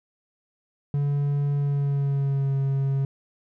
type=tone with pitch glide; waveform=triangle; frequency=143 to 136.7 Hz; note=D3 to C#3; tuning=-46 to -24 cents; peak=-19 dBFS; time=0.94-3.05 s; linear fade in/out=2 ms; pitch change=-78 cents; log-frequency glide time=1.56-2.56 s; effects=none